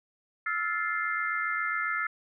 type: chord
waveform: sine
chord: F major seventh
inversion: third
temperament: just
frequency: 1309.6 / 1396.9 / 1746.1 / 2095 Hz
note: E6 / F6 / A6 / C7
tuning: -12 / 0 / -14 / +2 cents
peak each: -33 dBFS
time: 0.46-2.07 s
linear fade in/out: 5 ms
effects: none